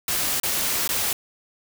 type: noise with dropouts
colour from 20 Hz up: white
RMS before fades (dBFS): -24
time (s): 0.08-1.13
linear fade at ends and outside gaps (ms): 2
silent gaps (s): 0.4-0.433 / 0.877-0.89
effects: none